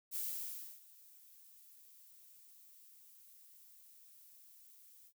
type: noise with ADSR envelope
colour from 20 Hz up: violet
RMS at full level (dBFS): -39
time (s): 0.11-5.13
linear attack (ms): 46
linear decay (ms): 640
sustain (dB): -22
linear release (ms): 62
effects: noise-tail reverb RT60 0.1 s tail -24 dB re dry